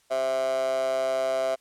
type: tone with high-pass filter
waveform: 15% pulse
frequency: 131.8 Hz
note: C3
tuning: 13 cents sharp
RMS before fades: -26 dBFS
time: 0.1-1.56 s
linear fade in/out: 20 ms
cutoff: 640 Hz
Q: 8.8
effects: white hiss -64 dBFS RMS until 1.6 s + low-pass 10000 Hz 12 dB/octave